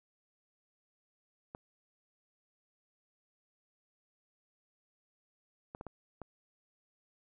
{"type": "clicks", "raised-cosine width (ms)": 1, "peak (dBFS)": -29, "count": 5, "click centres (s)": [1.549, 5.749, 5.811, 5.867, 6.217], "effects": []}